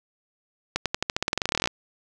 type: accelerating click train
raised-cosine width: 0.2 ms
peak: -6 dBFS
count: 21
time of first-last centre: 0.76-1.674 s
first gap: 97 ms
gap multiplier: 0.91
effects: none